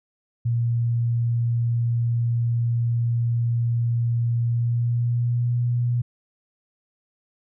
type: tone with pitch glide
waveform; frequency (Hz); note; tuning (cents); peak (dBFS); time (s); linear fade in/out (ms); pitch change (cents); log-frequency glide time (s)
sine; 117.8 to 120.9; A#2 to B2; +19 to -36; -19; 0.45-6.02; 10; +45; 4.44-5.56
effects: none